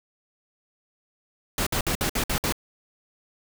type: noise bursts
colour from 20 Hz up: pink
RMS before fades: -25 dBFS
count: 7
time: 1.58-2.524 s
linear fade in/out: 2 ms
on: 86 ms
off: 57 ms
effects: none